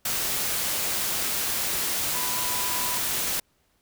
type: tone in noise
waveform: sine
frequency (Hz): 992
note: B5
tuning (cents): +7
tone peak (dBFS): -34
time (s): 2.14-2.98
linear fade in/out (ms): 5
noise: white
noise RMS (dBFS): -27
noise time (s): 0.05-3.4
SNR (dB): -10
effects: pink hiss -68 dBFS RMS until 3.81 s